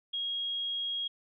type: tone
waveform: sine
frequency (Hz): 3280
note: G#7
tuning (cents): -22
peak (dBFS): -31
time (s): 0.13-1.08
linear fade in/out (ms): 10
effects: none